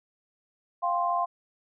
sine chord, F suspended second, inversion none, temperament just, 698.5 / 785.8 / 1047.7 Hz, F5 / G5 / C6, 0 / +4 / +2 cents, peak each -27 / -33 / -27 dBFS, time 0.82-1.26 s, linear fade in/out 20 ms, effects none

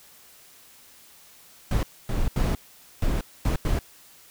brown noise bursts at uneven times, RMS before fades -23 dBFS, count 6, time 1.71-1.83 / 2.09-2.28 / 2.36-2.55 / 3.02-3.21 / 3.45-3.56 / 3.65-3.79 s, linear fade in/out 2 ms, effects white hiss -52 dBFS RMS until 4.3 s

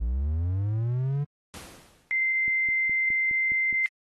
triangle linear sweep, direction up, 53.6 to 146.83 Hz, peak -22 dBFS, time 0-1.25 s, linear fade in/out 20 ms
pink noise with exponential decay, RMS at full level -40 dBFS, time 1.54-2.33 s, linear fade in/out 0 ms, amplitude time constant 170 ms
sine tone, 2081 Hz, C7, 10 cents flat, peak -22 dBFS, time 2.11-3.86 s, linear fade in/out 0 ms
click train, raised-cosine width 3 ms, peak -31 dBFS, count 7, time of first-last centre 2.48-3.727 s, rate 4.81 Hz
effects AAC 32 kbps

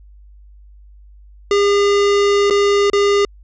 square tone with dropouts, 404.7 Hz, G#4, 45 cents flat, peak -12 dBFS, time 1.51-3.25 s, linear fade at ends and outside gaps 2 ms, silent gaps 2.5-2.507 / 2.9-2.932 s, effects added 50 Hz sine -40 dBFS peak until 3.43 s + resampled to 16000 Hz

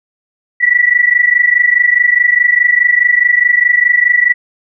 sine tone pair together, 1939 / 1963.8 Hz, B6 / B6, -32 / -10 cents, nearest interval unison, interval 22 cents, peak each -10 dBFS, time 0.6-4.34 s, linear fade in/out 20 ms, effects none

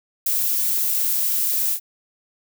violet noise with ADSR envelope, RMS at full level -19 dBFS, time 0.26-1.8 s, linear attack 7 ms, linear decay 8 ms, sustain -2 dB, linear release 76 ms, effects none

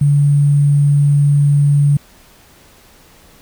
sine tone with sample-and-hold, 143.8 Hz, D3, 36 cents flat, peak -8 dBFS, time 0.01-1.97 s, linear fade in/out 5 ms, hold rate 8820 Hz, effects pink hiss -46 dBFS RMS until 3.41 s

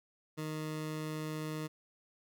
20% pulse tone, 155.2 Hz, D#3, 4 cents flat, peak -32 dBFS, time 0.37-1.68 s, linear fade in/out 20 ms, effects none

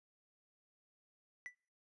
triangle tone with exponential decay, 1975.5 Hz, B6, in tune, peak -38 dBFS, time 1.46-1.55 s, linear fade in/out 0 ms, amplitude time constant 18 ms, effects noise-tail reverb RT60 0.5 s tail -26 dB re dry + resampled to 24000 Hz

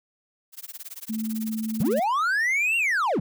blue noise with tremolo, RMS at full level -36 dBFS, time 0.52-2.05 s, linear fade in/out 50 ms, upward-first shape sine, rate 18 Hz, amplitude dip 100%
sine tone, 220.6 Hz, A3, 5 cents sharp, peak -26 dBFS, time 1.09-2 s, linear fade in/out 10 ms
triangle linear two-way sweep, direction up then down, 123.47 to 2794 to 123.47 Hz, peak -19 dBFS, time 1.8-3.2 s, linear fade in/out 5 ms, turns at 2.77 s
effects none

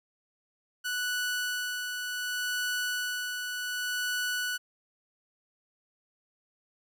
sawtooth tone with tremolo, 1480 Hz, F#6, in tune, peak -25 dBFS, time 0.84-4.58 s, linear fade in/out 20 ms, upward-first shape sine, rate 0.67 Hz, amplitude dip 40%, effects none

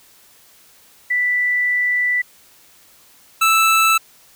sine / 25% pulse tone pair in turn, 1975.5 / 1318.5 Hz, B6 / E6, 0 / 0 cents, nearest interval perfect fifth, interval 700 cents, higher first, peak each -15 / -8 dBFS, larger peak second, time 1.1-2.22 / 3.41-3.98 s, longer first, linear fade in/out 10 ms, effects white hiss -50 dBFS RMS until 4.35 s

